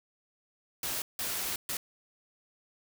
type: noise bursts at uneven times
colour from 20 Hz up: white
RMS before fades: -34 dBFS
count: 3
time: 0.83-1.02 / 1.19-1.56 / 1.69-1.77 s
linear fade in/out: 2 ms
effects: none